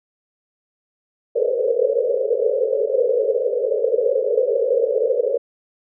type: band-pass noise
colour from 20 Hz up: white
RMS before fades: -19 dBFS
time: 1.35-5.38 s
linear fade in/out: 10 ms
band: 430 to 550 Hz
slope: 96 dB/octave
effects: none